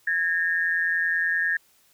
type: tone pair together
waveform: sine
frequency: 1648.8 / 1819 Hz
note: G#6 / A#6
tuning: -13 / -43 cents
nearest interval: major second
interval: 170 cents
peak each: -24 dBFS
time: 0.07-1.57 s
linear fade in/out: 5 ms
effects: white hiss -61 dBFS RMS until 1.93 s